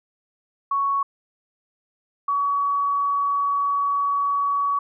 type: tone pair in turn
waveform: sine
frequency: 1112 / 1130.8 Hz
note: C#6 / C#6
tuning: +5 / +34 cents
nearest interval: unison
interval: 29 cents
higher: second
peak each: -19 dBFS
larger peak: neither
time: 0.71-1.03 / 2.28-4.79 s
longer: second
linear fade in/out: 5 ms
effects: none